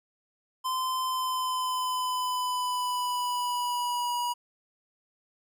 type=tone with pitch glide; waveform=square; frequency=1031 to 967.5 Hz; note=C6 to B5; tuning=-26 to -36 cents; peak=-28 dBFS; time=0.64-4.34 s; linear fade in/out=20 ms; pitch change=-110 cents; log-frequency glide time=1.05-4.13 s; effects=none